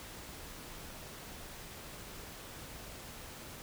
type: silence
effects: pink hiss -48 dBFS RMS until 3.62 s